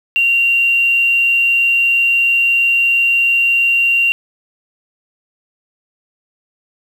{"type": "tone with quantisation", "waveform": "sine", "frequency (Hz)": 2763, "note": "F7", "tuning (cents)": -19, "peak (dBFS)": -10, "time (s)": [0.16, 4.12], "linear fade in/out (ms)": 0, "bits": 6, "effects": []}